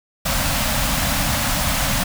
pink band-stop noise, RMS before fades -20 dBFS, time 0.25-2.04 s, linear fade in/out 10 ms, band 290 to 520 Hz, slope 96 dB/octave, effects none

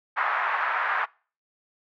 pink band-pass noise, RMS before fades -26 dBFS, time 0.16-1.06 s, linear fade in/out 20 ms, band 930 to 1800 Hz, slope 24 dB/octave, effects noise-tail reverb RT60 0.4 s tail -25 dB re dry

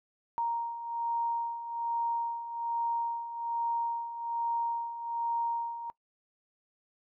sine beating tone pair, 932.3 / 933.5 Hz, A#5 / A#5, 0 / +2 cents, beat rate 1.2 Hz, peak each -37 / -31 dBFS, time 0.38-5.9 s, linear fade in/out 0 ms, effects noise-tail reverb RT60 0.1 s tail -20 dB re dry

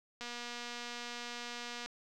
click train, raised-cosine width 0.2 ms, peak -26 dBFS, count 397, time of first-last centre 0.21-1.86 s, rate 240 Hz, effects none

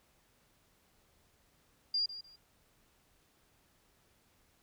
sine tone with echo, 4797 Hz, D8, 36 cents sharp, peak -29 dBFS, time 1.94-2.06 s, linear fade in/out 5 ms, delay 150 ms, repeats 2, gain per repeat -13 dB, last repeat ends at 2.36 s, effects pink hiss -70 dBFS RMS until 4.62 s

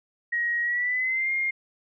sine tone with pitch glide, 1892 to 2124 Hz, A#6 to C7, +25 to +25 cents, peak -23 dBFS, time 0.32-1.51 s, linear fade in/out 10 ms, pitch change +200 cents, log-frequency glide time 0.62-1.31 s, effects none

